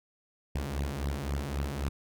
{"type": "beating tone pair", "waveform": "sawtooth", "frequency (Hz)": [68, 71.8], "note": ["C#2", "D2"], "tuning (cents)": [-33, -39], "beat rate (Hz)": 3.8, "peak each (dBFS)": -30, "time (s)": [0.55, 1.89], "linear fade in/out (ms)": 5, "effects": []}